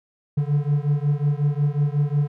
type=beating tone pair; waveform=triangle; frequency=143.2 / 148.7 Hz; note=D3 / D3; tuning=-43 / +22 cents; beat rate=5.5 Hz; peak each=-19 / -20 dBFS; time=0.37-2.28 s; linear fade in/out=10 ms; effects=none